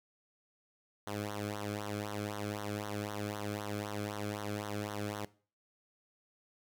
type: tone with flanger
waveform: sawtooth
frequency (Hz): 103.83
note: G#2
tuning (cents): 0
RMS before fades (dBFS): -39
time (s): 1.07-5.25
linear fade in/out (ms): 0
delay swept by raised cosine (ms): 0.4 to 1.09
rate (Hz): 3.9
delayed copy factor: -0.9
effects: noise-tail reverb RT60 0.4 s tail -20 dB re dry